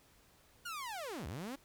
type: linear two-way sweep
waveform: sawtooth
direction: down then up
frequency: 1463 to 64 to 288.8 Hz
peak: -37 dBFS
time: 0.65-1.56 s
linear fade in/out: 10 ms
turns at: 1.27 s
effects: pink hiss -66 dBFS RMS until 1.64 s